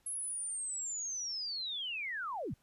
sine linear sweep, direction down, 10870 to 74.5 Hz, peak -36 dBFS, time 0.06-2.54 s, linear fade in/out 5 ms, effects pink hiss -72 dBFS RMS until 2.62 s + resampled to 32000 Hz

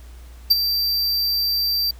square tone with ADSR envelope, 4687 Hz, D8, 4 cents flat, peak -9 dBFS, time 0.5-1.91 s, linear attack 12 ms, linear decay 26 ms, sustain -10 dB, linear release 4 ms, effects added 60 Hz sine -38 dBFS peak until 1.99 s + pink hiss -51 dBFS RMS until 1.99 s

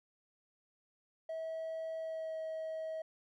triangle tone with pitch glide, 646 to 638.6 Hz, E5 to D#5, -35 to +45 cents, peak -35 dBFS, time 1.29-3.02 s, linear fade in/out 5 ms, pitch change -20 cents, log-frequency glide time 1.98-2.38 s, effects tanh soft clip ceiling -32 dBFS

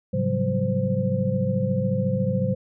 sine tone cluster, 107.3 / 135.7 / 181.1 / 195 / 518 Hz, A2 / C#3 / F#3 / G3 / C5, -43 / -36 / -37 / -9 / -17 cents, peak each -27 dBFS, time 0.13-2.55 s, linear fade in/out 10 ms, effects none

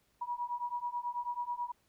sine beating tone pair, 961 / 970.2 Hz, B5 / B5, -48 / -31 cents, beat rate 9.2 Hz, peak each -38 / -37 dBFS, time 0.21-1.72 s, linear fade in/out 10 ms, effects pink hiss -73 dBFS RMS until 1.88 s

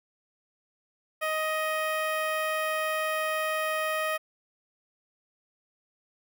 15% pulse tone with notch filter, 626 Hz, D#5, 10 cents sharp, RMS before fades -29 dBFS, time 1.21-4.18 s, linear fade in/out 20 ms, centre 6400 Hz, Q 1.4, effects none

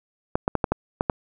clicks, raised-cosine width 1 ms, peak -6 dBFS, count 7, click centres 0.355 / 0.479 / 0.553 / 0.642 / 0.72 / 1.009 / 1.098 s, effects none

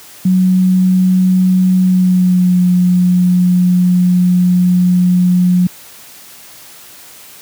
sine tone with pitch glide, 185 to 179.94 Hz, F#3 to F#3, 0 to -48 cents, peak -7 dBFS, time 0.25-5.67 s, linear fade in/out 5 ms, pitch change -48 cents, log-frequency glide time 1.81-2.62 s, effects white hiss -37 dBFS RMS until 7.41 s + high-pass 80 Hz 12 dB/octave

